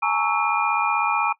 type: tone cluster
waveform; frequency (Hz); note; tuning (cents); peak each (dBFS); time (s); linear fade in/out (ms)
sine; 839 / 915 / 1115 / 1311 / 2420; G#5 / A#5 / C#6 / E6 / D#7; +17 / -32 / +10 / -10 / -49; -25; 0.02-1.33; 10
effects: noise-tail reverb RT60 0.1 s tail -19 dB re dry